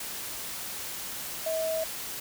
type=tone in noise; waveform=sine; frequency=642 Hz; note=E5; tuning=46 cents flat; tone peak=-27 dBFS; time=1.46-1.84 s; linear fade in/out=5 ms; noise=white; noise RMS=-37 dBFS; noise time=0-2.2 s; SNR=+7 dB; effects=none